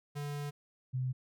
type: tone pair in turn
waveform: square / sine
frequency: 145 / 128.5 Hz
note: D3 / C3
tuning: -22 / -31 cents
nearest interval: major second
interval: 209 cents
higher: first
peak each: -37 / -31 dBFS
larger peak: second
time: 0.15-0.51 / 0.93-1.13 s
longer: first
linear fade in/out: 20 ms
effects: none